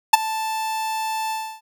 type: tone with ADSR envelope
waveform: 45% pulse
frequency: 880 Hz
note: A5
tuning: in tune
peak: -4 dBFS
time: 0.13-1.61 s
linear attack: 8 ms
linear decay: 18 ms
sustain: -19 dB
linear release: 300 ms
effects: none